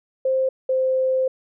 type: tone pair in turn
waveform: sine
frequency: 525 / 520.8 Hz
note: C5 / C5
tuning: +6 / -8 cents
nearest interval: unison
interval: 14 cents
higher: first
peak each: -17 dBFS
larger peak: neither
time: 0.25-0.49 / 0.69-1.28 s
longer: second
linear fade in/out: 5 ms
effects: none